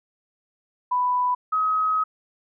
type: tone pair in turn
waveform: sine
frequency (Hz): 992 / 1269.9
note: B5 / D#6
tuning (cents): +7 / +35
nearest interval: major third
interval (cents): 428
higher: second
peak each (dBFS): -19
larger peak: neither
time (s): 0.91-1.35 / 1.52-2.04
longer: second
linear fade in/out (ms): 10
effects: none